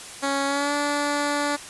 10% pulse tone with pitch glide, 277.2 to 290 Hz, C#4 to D4, 0 to -22 cents, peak -14 dBFS, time 0.22-1.57 s, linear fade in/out 20 ms, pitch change +78 cents, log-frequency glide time 0.46-0.73 s, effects white hiss -39 dBFS RMS until 1.69 s + resampled to 24000 Hz

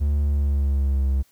triangle tone with pitch glide, 72.6 to 67.35 Hz, D2 to C#2, -19 to -49 cents, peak -16 dBFS, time 0-1.23 s, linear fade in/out 20 ms, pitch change -130 cents, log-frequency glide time 0.2-1.08 s, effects white hiss -61 dBFS RMS until 1.31 s

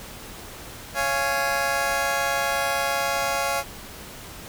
20% pulse chord, Db major, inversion none, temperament just, 554.4 / 693 / 831.5 Hz, Db5 / F5 / Ab5, 0 / -14 / +2 cents, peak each -22 dBFS, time 0.94-3.64 s, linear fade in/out 50 ms, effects pink hiss -40 dBFS RMS until 4.48 s

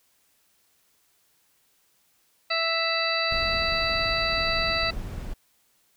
harmonic tone, 660 Hz, E5, 2 cents sharp, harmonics 1 / 2 / 3 / 4 / 6 / 7, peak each -30 / -30 / -30 / -30 / -30 / -30 dBFS, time 2.5-4.91 s, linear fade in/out 10 ms
brown noise, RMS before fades -34 dBFS, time 3.31-5.34 s, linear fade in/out 10 ms
effects white hiss -66 dBFS RMS until 5.96 s

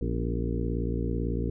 harmonic tone with a mistuned harmonic, 58 Hz, A#1, 8 cents flat, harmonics 1 / 2 / 3 / 4 / 5 / 6 / 7 / 8, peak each -30 / -33 / -35 / -36 / -37 / -38 / -38 / -39 dBFS, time 0.01-1.5 s, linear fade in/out 5 ms, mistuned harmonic 4, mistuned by +86 cents, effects none

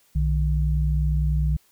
sine tone pair together, 61.74 / 152.46 Hz, B1 / D#3, 0 / -35 cents, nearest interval octave + major third, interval 1565 cents, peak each -20 / -24 dBFS, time 0.15-1.57 s, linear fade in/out 10 ms, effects white hiss -61 dBFS RMS until 1.71 s

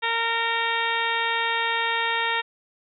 harmonic tone, 460.4 Hz, A#4, 22 cents flat, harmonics 1 / 2 / 3 / 4 / 5 / 6 / 7 / 8, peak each -34 / -27 / -31 / -27 / -31 / -33 / -34 / -32 dBFS, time 0.02-2.42 s, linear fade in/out 20 ms, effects none

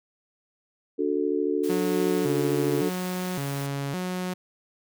sine chord, D major, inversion none, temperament just, 293.7 / 367.1 / 440.5 Hz, D4 / F#4 / A4, 0 / -14 / +2 cents, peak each -27 dBFS, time 0.98-2.9 s, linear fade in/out 20 ms
white noise, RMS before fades -42 dBFS, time 1.63-3.67 s, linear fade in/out 10 ms
sawtooth tone with vibrato, 159.7 Hz, D#3, 45 cents sharp, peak -24 dBFS, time 1.69-4.34 s, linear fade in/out 10 ms, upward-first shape square, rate 0.89 Hz, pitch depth 230 cents each way
effects none

